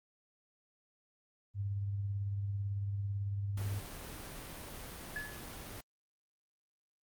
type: tone with tremolo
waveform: sine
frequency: 100 Hz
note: G2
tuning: 35 cents sharp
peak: -32 dBFS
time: 1.54-3.82 s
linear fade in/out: 50 ms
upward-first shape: triangle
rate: 18 Hz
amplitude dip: 35%
type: noise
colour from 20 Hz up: pink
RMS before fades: -46 dBFS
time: 3.57-5.81 s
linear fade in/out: 5 ms
type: tone with exponential decay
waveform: sine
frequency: 1706 Hz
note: G#6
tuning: 46 cents sharp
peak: -35 dBFS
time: 5.16-5.58 s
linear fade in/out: 0 ms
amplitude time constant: 90 ms
effects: Opus 32 kbps